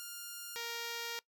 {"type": "tone pair in turn", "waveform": "5% pulse", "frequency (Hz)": [1408, 467.2], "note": ["F6", "A#4"], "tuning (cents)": [14, 4], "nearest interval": "octave + perfect fifth", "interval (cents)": 1910, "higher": "first", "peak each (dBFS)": [-32, -27], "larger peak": "second", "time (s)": [[0, 0.56], [0.56, 1.19]], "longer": "second", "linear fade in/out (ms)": 0, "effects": ["noise-tail reverb RT60 0.1 s tail -21 dB re dry"]}